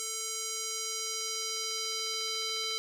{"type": "tone with band-pass filter sweep", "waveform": "square", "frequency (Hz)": 443, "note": "A4", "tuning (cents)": 12, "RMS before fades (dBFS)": -35, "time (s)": [0, 2.78], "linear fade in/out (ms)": 0, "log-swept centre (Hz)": [7300, 4300], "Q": 2.2, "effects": []}